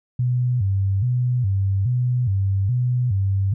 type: tone with vibrato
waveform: sine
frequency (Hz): 110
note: A2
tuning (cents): 0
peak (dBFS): -17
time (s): 0.19-3.54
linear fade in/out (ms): 5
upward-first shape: square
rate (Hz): 1.2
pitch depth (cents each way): 210
effects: none